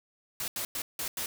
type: noise bursts at uneven times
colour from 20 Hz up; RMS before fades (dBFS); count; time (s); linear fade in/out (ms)
white; -34; 5; 0.4-0.48 / 0.56-0.65 / 0.75-0.82 / 0.99-1.08 / 1.17-1.26; 2
effects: none